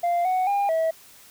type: tone with pitch steps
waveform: sine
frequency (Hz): 695 / 742 / 805 / 648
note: F5 / F#5 / G5 / E5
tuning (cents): -9 / +5 / +46 / -30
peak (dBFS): -17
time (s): 0.03-0.91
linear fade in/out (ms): 10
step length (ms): 220
effects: tanh soft clip ceiling -19 dBFS + white hiss -50 dBFS RMS until 1.3 s